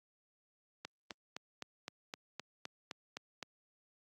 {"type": "click train", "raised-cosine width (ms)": 0.2, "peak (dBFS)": -24, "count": 11, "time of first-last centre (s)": [0.85, 3.427], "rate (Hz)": 3.88, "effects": ["high-pass 150 Hz 12 dB/octave", "Opus 48 kbps"]}